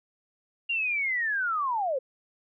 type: linear sweep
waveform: sine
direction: down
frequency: 2808 to 493.9 Hz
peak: -25 dBFS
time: 0.69-1.99 s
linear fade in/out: 10 ms
effects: none